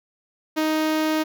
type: tone with notch filter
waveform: sawtooth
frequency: 312.1 Hz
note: D#4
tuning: 5 cents sharp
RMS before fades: -22 dBFS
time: 0.56-1.24 s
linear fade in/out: 20 ms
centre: 8500 Hz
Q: 1.4
effects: none